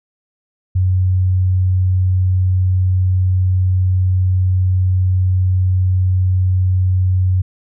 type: tone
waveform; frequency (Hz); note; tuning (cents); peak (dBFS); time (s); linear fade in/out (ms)
sine; 92.5; F#2; 0; -11; 0.75-7.42; 10
effects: none